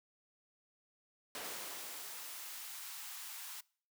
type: noise with exponential decay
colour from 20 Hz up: pink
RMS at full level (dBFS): -41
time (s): 1.35-3.47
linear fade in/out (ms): 1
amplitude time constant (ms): 460
type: high-pass noise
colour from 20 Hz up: white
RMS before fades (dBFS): -47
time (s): 1.44-3.61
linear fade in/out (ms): 10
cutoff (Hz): 770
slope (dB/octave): 48
effects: noise-tail reverb RT60 0.5 s tail -24 dB re dry + high-pass 400 Hz 12 dB/octave